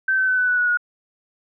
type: tone with pitch steps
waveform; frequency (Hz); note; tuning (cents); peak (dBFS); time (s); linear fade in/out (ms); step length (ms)
sine; 1547 / 1530.1 / 1513.4 / 1496.9 / 1480.6 / 1464.4 / 1448.4; G6 / G6 / F#6 / F#6 / F#6 / F#6 / F#6; -23 / -42 / +39 / +20 / +1 / -18 / -37; -16; 0.08-0.773; 5; 99
effects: none